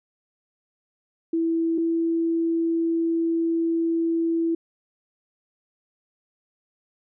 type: tone pair in turn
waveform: sine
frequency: 329.6 / 331.3 Hz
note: E4 / E4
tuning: 0 / +9 cents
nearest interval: unison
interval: 9 cents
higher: second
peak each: -20 dBFS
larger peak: neither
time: 1.33-1.78 / 1.78-4.55 s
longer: second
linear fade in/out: 5 ms
effects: none